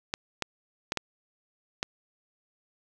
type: clicks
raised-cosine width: 0.2 ms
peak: -11 dBFS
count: 5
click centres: 0.139 / 0.423 / 0.921 / 0.973 / 1.829 s
effects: none